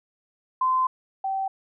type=tone pair in turn; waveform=sine; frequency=1032 / 773.1 Hz; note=C6 / G5; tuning=-24 / -24 cents; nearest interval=perfect fourth; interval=500 cents; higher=first; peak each=-19 / -24 dBFS; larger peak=first; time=0.61-0.87 / 1.24-1.48 s; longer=first; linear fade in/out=5 ms; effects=none

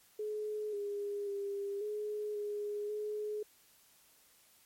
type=tone with pitch steps; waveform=sine; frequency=424.6 / 407.4 / 400.6 / 420.9 / 414.7 / 422.2 Hz; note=G#4 / G#4 / G4 / G#4 / G#4 / G#4; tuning=+38 / -33 / +38 / +23 / -3 / +29 cents; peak=-35 dBFS; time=0.19-3.43 s; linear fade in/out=5 ms; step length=540 ms; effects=white hiss -65 dBFS RMS until 4.65 s + MP3 64 kbps

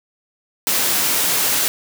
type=high-pass noise; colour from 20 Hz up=white; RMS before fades=-18 dBFS; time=0.67-1.68 s; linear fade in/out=0 ms; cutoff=120 Hz; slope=12 dB/octave; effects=none

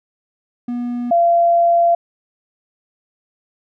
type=tone pair in turn; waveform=triangle / sine; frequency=242.2 / 685 Hz; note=B3 / F5; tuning=-34 / -34 cents; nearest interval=octave + tritone; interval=1800 cents; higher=second; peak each=-18 / -10 dBFS; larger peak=second; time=0.68-1.11 / 1.11-1.95 s; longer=second; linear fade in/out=5 ms; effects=none

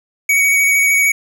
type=tone with vibrato; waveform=square; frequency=2247 Hz; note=C#7; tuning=23 cents sharp; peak=-11 dBFS; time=0.29-1.12 s; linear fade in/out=5 ms; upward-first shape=square; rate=13 Hz; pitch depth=13 cents each way; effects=none

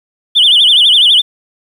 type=tone with vibrato; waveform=sine; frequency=3236 Hz; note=G#7; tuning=46 cents flat; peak=-3 dBFS; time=0.35-1.22 s; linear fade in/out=20 ms; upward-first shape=sine; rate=12 Hz; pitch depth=190 cents each way; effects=tanh soft clip ceiling -1 dBFS + 7-bit

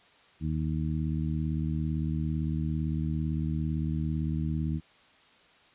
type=harmonic tone; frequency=77.78 Hz; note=D#2; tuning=in tune; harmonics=1 / 2 / 3 / 4; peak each=-32 / -30 / -35 / -38 dBFS; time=0.4-4.81 s; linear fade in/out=50 ms; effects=white hiss -59 dBFS RMS until 5.74 s + resampled to 8000 Hz

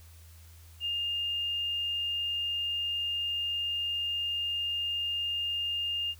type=tone; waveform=sine; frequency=2817 Hz; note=F7; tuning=14 cents sharp; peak=-29 dBFS; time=0.8-6.15 s; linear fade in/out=50 ms; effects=added 82 Hz sine -50 dBFS peak until 6.19 s + white hiss -59 dBFS RMS until 6.19 s

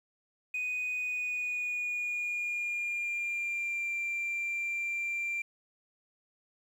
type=tone with pitch glide; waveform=sine; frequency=2489 to 2367 Hz; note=D#7 to D7; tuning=0 to +13 cents; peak=-29 dBFS; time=0.54-5.42 s; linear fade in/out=5 ms; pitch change=-87 cents; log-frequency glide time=0.93-3.94 s; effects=tanh soft clip ceiling -29 dBFS + 10-bit

